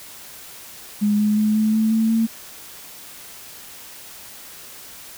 sine tone with pitch steps, 207.7 / 210.6 / 213.5 / 216.5 / 219.5 / 222.6 / 225.7 Hz, G#3 / G#3 / G#3 / A3 / A3 / A3 / A3, 0 / +24 / +48 / -28 / -4 / +20 / +44 cents, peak -15 dBFS, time 1.01-2.27 s, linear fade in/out 20 ms, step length 180 ms, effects white hiss -40 dBFS RMS until 5.17 s

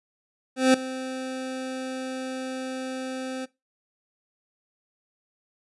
25% pulse tone with ADSR envelope, 260 Hz, C4, 11 cents flat, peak -10 dBFS, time 0.56-3.46 s, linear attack 180 ms, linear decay 4 ms, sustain -17 dB, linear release 18 ms, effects noise-tail reverb RT60 0.2 s tail -18 dB re dry + resampled to 24000 Hz

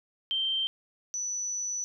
sine tone pair in turn, 3136 / 5954 Hz, G7 / F#8, 0 / +10 cents, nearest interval major seventh, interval 1110 cents, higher second, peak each -26 / -30 dBFS, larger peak first, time 0.31-0.67 / 1.14-1.84 s, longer second, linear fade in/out 0 ms, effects none

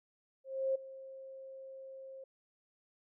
sine tone with ADSR envelope, 533 Hz, C5, 32 cents sharp, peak -28 dBFS, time 0.44-2.24 s, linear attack 310 ms, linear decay 10 ms, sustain -18 dB, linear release 4 ms, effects none

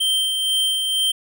square tone with tremolo, 3136 Hz, G7, in tune, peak -17 dBFS, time 0-1.12 s, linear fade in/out 10 ms, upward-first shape sine, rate 2.1 Hz, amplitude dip 35%, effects none

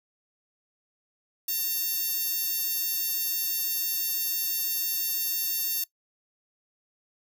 10% pulse tone with high-pass filter, 906 Hz, A#5, 50 cents flat, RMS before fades -29 dBFS, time 1.48-5.84 s, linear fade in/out 5 ms, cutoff 9800 Hz, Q 0.68, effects noise-tail reverb RT60 0.1 s tail -20 dB re dry

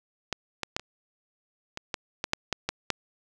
clicks, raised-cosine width 0.2 ms, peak -11 / -12 / -9 / -22 / -17 / -12 / -11 / -6 / -9 / -10 / -7 dBFS, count 11, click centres 0.327 / 0.633 / 0.765 / 0.796 / 1.774 / 1.942 / 2.241 / 2.334 / 2.527 / 2.69 / 2.903 s, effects none

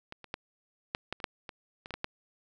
clicks, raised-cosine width 0.3 ms, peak -25 / -30 / -18 / -14 / -17 / -30 / -13 / -24 / -26 / -23 / -21 / -15 dBFS, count 12, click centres 0.124 / 0.243 / 0.341 / 0.949 / 1.126 / 1.202 / 1.242 / 1.492 / 1.859 / 1.907 / 1.94 / 2.044 s, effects none

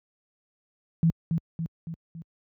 sine tone with echo, 164.81 Hz, E3, in tune, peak -17 dBFS, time 1.03-1.1 s, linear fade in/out 0 ms, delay 280 ms, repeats 4, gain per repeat -5 dB, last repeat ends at 2.22 s, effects high-pass 60 Hz 12 dB/octave

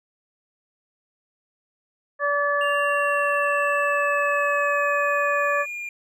harmonic tone, 576 Hz, D5, 34 cents flat, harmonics 1 / 2 / 3, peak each -24 / -24 / -24 dBFS, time 2.19-5.66 s, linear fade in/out 50 ms
triangle linear sweep, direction down, 2796 to 2400 Hz, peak -28 dBFS, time 2.61-5.89 s, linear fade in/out 2 ms
effects none

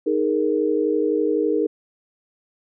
sine chord, D# suspended fourth, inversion none, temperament just, 311.1 / 414.8 / 466.7 Hz, D#4 / G#4 / A#4, 0 / -2 / +2 cents, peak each -22 dBFS, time 0.06-1.67 s, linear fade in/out 10 ms, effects none

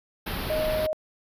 pink band-stop noise, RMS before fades -31 dBFS, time 0.26-0.87 s, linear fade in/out 10 ms, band 4900 to 11000 Hz, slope 48 dB/octave
sine tone, 622.3 Hz, D#5, in tune, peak -24 dBFS, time 0.5-0.93 s, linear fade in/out 0 ms
effects resampled to 32000 Hz

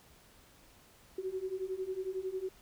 sine beating tone pair, 370 / 381 Hz, F#4 / G4, 0 / -49 cents, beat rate 11 Hz, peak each -39 / -37 dBFS, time 1.18-2.49 s, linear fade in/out 5 ms, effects pink hiss -61 dBFS RMS until 2.61 s

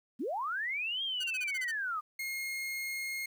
sine linear two-way sweep, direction up then down, 196 to 3262 to 1187 Hz, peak -32 dBFS, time 0.19-2.01 s, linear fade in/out 20 ms, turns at 1.03 s
10% pulse tone bursts, 1512 Hz, F#6, 37 cents sharp, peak -31 dBFS, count 8, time 1.2-1.716 s, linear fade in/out 10 ms, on 40 ms, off 28 ms
40% pulse tone, 2146 Hz, C7, 43 cents sharp, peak -34 dBFS, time 2.19-3.26 s, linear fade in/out 5 ms
effects 11-bit

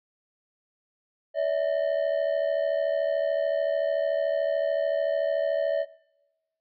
triangle ring-modulated tone, 608 Hz, D#5, 40 cents flat, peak -18 dBFS, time 1.34-5.86 s, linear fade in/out 50 ms, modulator 36.8 Hz, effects noise-tail reverb RT60 1.0 s tail -21 dB re dry + resampled to 11025 Hz

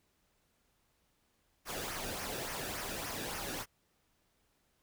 pink noise with flanger, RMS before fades -40 dBFS, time 1.65-3.66 s, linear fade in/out 50 ms, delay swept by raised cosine 0.25 to 0.98 ms, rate 3.5 Hz, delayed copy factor -0.55, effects pink hiss -75 dBFS RMS until 4.82 s

